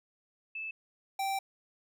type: tone pair in turn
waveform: sine / square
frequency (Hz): 2624 / 780.1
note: E7 / G5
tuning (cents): -9 / -9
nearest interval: octave + major sixth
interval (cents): 2100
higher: first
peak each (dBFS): -36 / -31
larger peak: second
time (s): 0.55-0.71 / 1.19-1.39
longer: second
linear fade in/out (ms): 5
effects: none